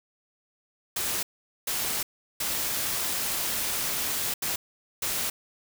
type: noise bursts at uneven times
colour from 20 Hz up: white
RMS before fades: -29 dBFS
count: 5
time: 0.96-1.23 / 1.67-2.03 / 2.4-4.34 / 4.42-4.56 / 5.02-5.3 s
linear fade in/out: 5 ms
effects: none

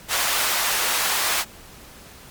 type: high-pass noise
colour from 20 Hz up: pink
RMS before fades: -22 dBFS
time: 0.08-1.45 s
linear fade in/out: 50 ms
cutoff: 880 Hz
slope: 12 dB/octave
effects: pink hiss -44 dBFS RMS until 2.3 s + MP3 96 kbps

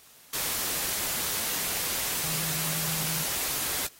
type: tone in noise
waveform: sine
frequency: 160 Hz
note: D#3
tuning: 49 cents sharp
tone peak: -37 dBFS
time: 2.23-3.24 s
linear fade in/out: 5 ms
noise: white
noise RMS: -30 dBFS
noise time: 0.33-3.87 s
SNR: -10 dB
effects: white hiss -54 dBFS RMS until 3.99 s + AAC 48 kbps

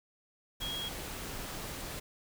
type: tone in noise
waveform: sine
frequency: 3287 Hz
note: G#7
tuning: 19 cents flat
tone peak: -36 dBFS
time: 0.61-0.89 s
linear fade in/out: 10 ms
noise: pink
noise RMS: -41 dBFS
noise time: 0.6-2 s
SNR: +2 dB
effects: none

